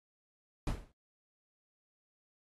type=noise with exponential decay; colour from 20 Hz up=brown; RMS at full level=-29 dBFS; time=0.67-0.92 s; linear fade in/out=2 ms; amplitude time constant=54 ms; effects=AAC 32 kbps